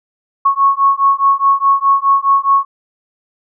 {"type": "beating tone pair", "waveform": "sine", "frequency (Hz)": [1100, 1104.8], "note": ["C#6", "C#6"], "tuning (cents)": [-14, -6], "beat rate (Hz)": 4.8, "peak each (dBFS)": -12, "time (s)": [0.45, 2.65], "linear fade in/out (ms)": 10, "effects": []}